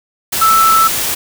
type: tone in noise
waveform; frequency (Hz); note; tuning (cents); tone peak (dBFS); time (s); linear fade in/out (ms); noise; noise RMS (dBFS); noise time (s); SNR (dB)
sine; 1318.5; E6; 0; -7; 0.41-0.88; 10; white; -17; 0.32-1.15; +7
effects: none